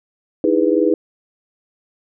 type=chord; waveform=sine; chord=E major seventh; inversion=third; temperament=just; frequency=309 / 329.6 / 412 / 494.4 Hz; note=D#4 / E4 / G#4 / B4; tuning=-12 / 0 / -14 / +2 cents; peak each=-18 dBFS; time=0.44-0.94 s; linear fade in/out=2 ms; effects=none